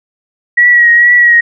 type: tone with vibrato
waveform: sine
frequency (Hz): 1914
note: A#6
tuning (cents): +45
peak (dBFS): -3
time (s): 0.57-1.41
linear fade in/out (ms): 10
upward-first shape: triangle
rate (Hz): 2.2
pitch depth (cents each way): 36
effects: none